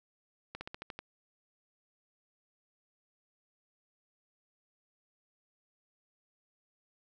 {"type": "slowing click train", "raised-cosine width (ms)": 0.3, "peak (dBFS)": -25, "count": 7, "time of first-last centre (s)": [0.55, 0.99], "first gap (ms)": 60, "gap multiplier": 1.08, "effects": []}